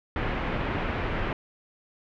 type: low-pass noise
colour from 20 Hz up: pink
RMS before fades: -29 dBFS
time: 0.16-1.33 s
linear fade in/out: 2 ms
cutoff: 2600 Hz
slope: 24 dB/octave
effects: none